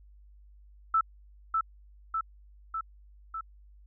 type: tone with echo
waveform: sine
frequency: 1318.5 Hz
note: E6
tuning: in tune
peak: -21 dBFS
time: 0.94-1.01 s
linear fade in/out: 5 ms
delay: 600 ms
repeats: 4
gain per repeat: -3 dB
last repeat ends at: 3.41 s
effects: added 50 Hz sine -52 dBFS peak until 3.86 s